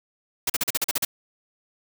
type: noise bursts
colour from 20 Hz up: white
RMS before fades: -23 dBFS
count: 9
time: 0.47-1.05 s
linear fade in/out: 5 ms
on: 28 ms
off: 41 ms
effects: none